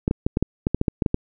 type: clicks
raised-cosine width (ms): 3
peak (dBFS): -6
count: 12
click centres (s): 0.079 / 0.111 / 0.265 / 0.371 / 0.426 / 0.669 / 0.746 / 0.814 / 0.882 / 1.022 / 1.062 / 1.144
effects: none